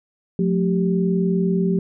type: tone cluster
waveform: sine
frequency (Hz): 179.1 / 219.3 / 391.3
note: F3 / A3 / G4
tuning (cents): +44 / -6 / -3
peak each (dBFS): -18 / -25 / -23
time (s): 0.39-1.79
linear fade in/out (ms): 2
effects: none